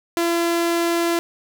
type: tone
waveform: sawtooth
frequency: 339.4 Hz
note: F4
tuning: 49 cents flat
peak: -14 dBFS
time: 0.17-1.19 s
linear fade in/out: 0 ms
effects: none